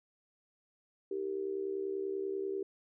sine tone with amplitude modulation, 390 Hz, G4, 9 cents flat, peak -30 dBFS, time 1.11-2.63 s, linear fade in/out 5 ms, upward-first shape sine, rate 70.2 Hz, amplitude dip 75%, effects none

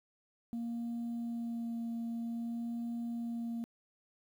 sine tone with vibrato, 233.1 Hz, A#3, in tune, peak -33 dBFS, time 0.53-3.64 s, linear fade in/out 0 ms, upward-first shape sine, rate 0.52 Hz, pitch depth 12 cents each way, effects tanh soft clip ceiling -34 dBFS + 11-bit

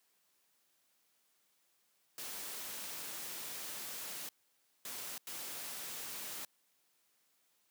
white noise bursts at uneven times, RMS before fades -44 dBFS, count 3, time 2.18-4.29 / 4.85-5.18 / 5.27-6.45 s, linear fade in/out 2 ms, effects white hiss -75 dBFS RMS until 7.7 s + high-pass 150 Hz 12 dB/octave

